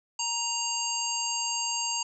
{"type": "harmonic tone with a mistuned harmonic", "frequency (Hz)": 932.3, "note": "A#5", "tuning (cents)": 0, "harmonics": [1, 3, 5, 7, 8], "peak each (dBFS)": [-34, -34, -34, -34, -34], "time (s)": [0.19, 2.03], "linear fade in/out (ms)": 5, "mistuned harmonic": 5, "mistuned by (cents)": 17, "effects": []}